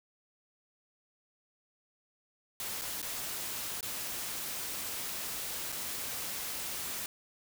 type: noise with dropouts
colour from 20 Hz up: white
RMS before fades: -38 dBFS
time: 2.6-7.06 s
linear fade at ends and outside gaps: 1 ms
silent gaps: 2.813-2.818 / 3.017-3.027 / 3.808-3.828 / 5.72-5.724 s
effects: none